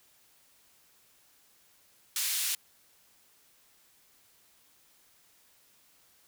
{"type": "band-pass noise", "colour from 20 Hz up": "white", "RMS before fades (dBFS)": -31, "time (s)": [2.16, 2.55], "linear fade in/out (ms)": 2, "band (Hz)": [2200, 14000], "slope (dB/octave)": 12, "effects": ["white hiss -64 dBFS RMS until 6.27 s"]}